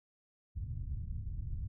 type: low-pass noise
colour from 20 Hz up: white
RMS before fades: -39 dBFS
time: 0.55-1.68 s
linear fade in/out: 20 ms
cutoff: 110 Hz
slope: 24 dB/octave
effects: none